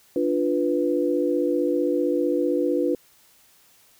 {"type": "chord", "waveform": "sine", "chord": "B diminished", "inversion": "first", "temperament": "equal", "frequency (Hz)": [293.7, 349.2, 493.9], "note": ["D4", "F4", "B4"], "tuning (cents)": [0, 0, 0], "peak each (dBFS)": -24, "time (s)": [0.16, 2.95], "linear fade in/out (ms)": 2, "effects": ["white hiss -57 dBFS RMS until 3.99 s"]}